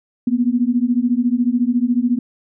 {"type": "beating tone pair", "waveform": "sine", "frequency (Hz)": [236.3, 250.3], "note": ["A#3", "B3"], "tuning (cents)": [24, 23], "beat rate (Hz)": 14, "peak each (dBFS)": -17, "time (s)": [0.27, 2.19], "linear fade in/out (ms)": 5, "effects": []}